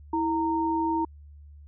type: tone pair together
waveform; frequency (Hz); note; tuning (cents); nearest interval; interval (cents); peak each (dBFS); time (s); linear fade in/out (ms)
sine; 326.3 / 922.9; E4 / A#5; -18 / -18; octave + tritone; 1800; -26; 0.13-1.05; 5
effects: added 73 Hz sine -45 dBFS peak until 1.67 s